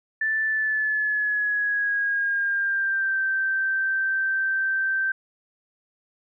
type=tone with pitch glide; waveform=sine; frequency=1760 to 1559 Hz; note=A6 to G6; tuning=0 to -10 cents; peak=-21 dBFS; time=0.21-5.12 s; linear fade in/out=5 ms; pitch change=-210 cents; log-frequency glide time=0.44-3.2 s; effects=none